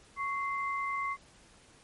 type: tone pair together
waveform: sine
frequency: 1108.7 / 2077 Hz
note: C#6 / C7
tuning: 0 / -13 cents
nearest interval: major seventh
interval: 1087 cents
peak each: -32 / -36 dBFS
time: 0.16-1.17 s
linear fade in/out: 50 ms
effects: pink hiss -59 dBFS RMS until 1.83 s + MP3 48 kbps